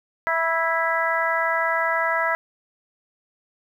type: harmonic tone with a mistuned harmonic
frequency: 329.6 Hz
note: E4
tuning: in tune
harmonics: 2 / 3 / 4 / 5 / 6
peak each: -26 / -26 / -26 / -26 / -26 dBFS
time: 0.27-2.35 s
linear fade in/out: 0 ms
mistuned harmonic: 3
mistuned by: -18 cents
effects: 9-bit